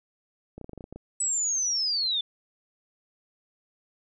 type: clicks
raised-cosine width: 2 ms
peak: -27 dBFS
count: 10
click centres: 0.58 / 0.613 / 0.644 / 0.694 / 0.733 / 0.777 / 0.808 / 0.841 / 0.926 / 0.96 s
type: linear sweep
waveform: sine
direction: down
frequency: 7970 to 3472 Hz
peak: -24 dBFS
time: 1.2-2.21 s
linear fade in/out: 5 ms
effects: none